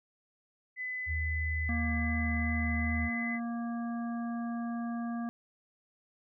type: tone with pitch glide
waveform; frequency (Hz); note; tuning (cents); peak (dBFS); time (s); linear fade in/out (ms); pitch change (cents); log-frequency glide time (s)
sine; 2010 to 2023; B6 to B6; +30 to +41; -34; 0.76-3.4; 50; +11; 1.55-3.22
type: tone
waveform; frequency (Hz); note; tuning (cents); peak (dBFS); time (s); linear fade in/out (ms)
sine; 79; D#2; +27; -31; 1.06-3.1; 50
type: harmonic tone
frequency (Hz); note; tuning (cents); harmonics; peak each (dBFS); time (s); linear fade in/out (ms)
234.4; A#3; +10; 1 / 3 / 5 / 7; -33 / -43 / -47 / -50; 1.69-5.29; 0
effects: none